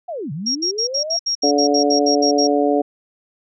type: linear two-way sweep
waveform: sine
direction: down then up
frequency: 743 to 132.5 to 688 Hz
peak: -24 dBFS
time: 0.08-1.17 s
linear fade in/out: 10 ms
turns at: 0.32 s
type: tone bursts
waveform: sine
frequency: 5588 Hz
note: F8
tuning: in tune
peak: -17 dBFS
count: 13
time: 0.46-2.473 s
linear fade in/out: 10 ms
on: 93 ms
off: 67 ms
type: harmonic tone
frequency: 144.3 Hz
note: D3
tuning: 30 cents flat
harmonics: 2 / 3 / 4 / 5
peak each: -18 / -19 / -20 / -21 dBFS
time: 1.43-2.82 s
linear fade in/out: 10 ms
effects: none